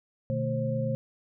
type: tone cluster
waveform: sine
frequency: 122.6 / 150.7 / 222.1 / 532 Hz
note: B2 / D3 / A3 / C5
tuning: -12 / +45 / +16 / +29 cents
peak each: -30 / -34 / -33 / -31 dBFS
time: 0.3-0.95 s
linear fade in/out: 0 ms
effects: none